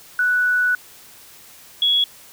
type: tone pair in turn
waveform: sine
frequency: 1480 / 3352 Hz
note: F#6 / G#7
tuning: 0 / +15 cents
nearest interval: octave + major second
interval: 1415 cents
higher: second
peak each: -15 / -14 dBFS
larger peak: second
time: 0.19-0.75 / 1.82-2.04 s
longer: first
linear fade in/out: 2 ms
effects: white hiss -45 dBFS RMS until 2.32 s